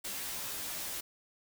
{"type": "noise with comb filter", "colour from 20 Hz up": "white", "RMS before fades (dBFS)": -39, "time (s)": [0.04, 1.01], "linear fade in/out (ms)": 10, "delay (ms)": 13, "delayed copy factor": -0.8, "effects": []}